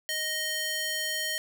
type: tone with high-pass filter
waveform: square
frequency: 622.3 Hz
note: D#5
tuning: in tune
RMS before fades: -31 dBFS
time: 0.09-1.38 s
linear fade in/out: 0 ms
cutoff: 2000 Hz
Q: 0.84
effects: none